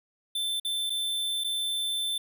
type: tone with dropouts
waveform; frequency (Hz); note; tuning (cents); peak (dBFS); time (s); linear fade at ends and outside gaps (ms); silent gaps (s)
square; 3541; A7; +10; -28; 0.35-2.18; 5; 0.599-0.648 / 0.897-0.902 / 1.438-1.444
effects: none